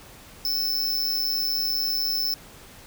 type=tone with amplitude modulation; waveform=square; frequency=5274 Hz; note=E8; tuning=in tune; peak=-20 dBFS; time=0.45-2.34 s; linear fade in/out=2 ms; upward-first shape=sine; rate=140 Hz; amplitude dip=75%; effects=pink hiss -47 dBFS RMS until 2.86 s